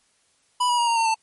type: tone with pitch steps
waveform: square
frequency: 987.8 / 967.5 / 947.6 / 928.1 / 909 / 890.3 Hz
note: B5 / B5 / A#5 / A#5 / A#5 / A5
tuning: 0 / -36 / +28 / -8 / -44 / +20 cents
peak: -19 dBFS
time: 0.6-1.146 s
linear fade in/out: 10 ms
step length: 91 ms
effects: white hiss -64 dBFS RMS until 1.22 s + MP3 48 kbps